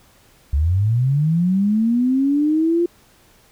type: linear sweep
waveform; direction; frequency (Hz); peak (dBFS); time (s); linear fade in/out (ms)
sine; up; 66.6 to 349.2; -14; 0.53-2.86; 5
effects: pink hiss -53 dBFS RMS until 3.51 s